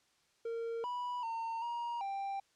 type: tone with pitch steps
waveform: triangle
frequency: 460.6 / 981 / 911 / 946 / 788 Hz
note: A#4 / B5 / A#5 / A#5 / G5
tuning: -21 / -12 / -40 / +25 / +9 cents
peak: -34 dBFS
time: 0.45-2.4 s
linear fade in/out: 5 ms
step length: 390 ms
effects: white hiss -72 dBFS RMS until 2.55 s + low-pass 7000 Hz 12 dB/octave